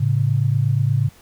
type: tone pair together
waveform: sine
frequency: 110 / 138.43 Hz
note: A2 / C#3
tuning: 0 / -2 cents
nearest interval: major third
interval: 398 cents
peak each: -18 dBFS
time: 0-1.09 s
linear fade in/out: 10 ms
effects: pink hiss -50 dBFS RMS until 1.21 s